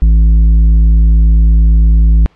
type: tone with tanh clipping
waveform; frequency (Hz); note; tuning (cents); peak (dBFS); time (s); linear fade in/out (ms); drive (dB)
sine; 54.5; A1; -16; -5; 0.02-2.26; 0; 7
effects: pink hiss -50 dBFS RMS until 2.35 s + low-pass 3000 Hz 12 dB/octave